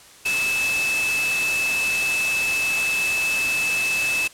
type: tone in noise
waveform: sine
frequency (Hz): 2616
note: E7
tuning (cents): -14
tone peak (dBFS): -20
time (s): 0.25-4.28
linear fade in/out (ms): 10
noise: white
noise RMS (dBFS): -27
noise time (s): 0.25-4.28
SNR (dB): +4
effects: white hiss -47 dBFS RMS until 4.33 s + low-pass 10000 Hz 12 dB/octave